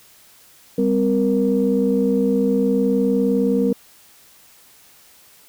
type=tone cluster; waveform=sine; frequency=198.4 / 257.9 / 469.4 Hz; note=G3 / C4 / A#4; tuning=+21 / -25 / +12 cents; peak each=-19 dBFS; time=0.78-3.73 s; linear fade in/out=5 ms; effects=tanh soft clip ceiling -6 dBFS + white hiss -50 dBFS RMS until 5.48 s